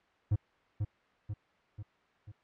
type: tone with echo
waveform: triangle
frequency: 103.83 Hz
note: G#2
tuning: in tune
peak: -22 dBFS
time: 0.31-0.36 s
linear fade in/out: 10 ms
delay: 490 ms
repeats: 4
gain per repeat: -5 dB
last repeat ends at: 2.32 s
effects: white hiss -67 dBFS RMS until 2.43 s + low-pass 2000 Hz 12 dB/octave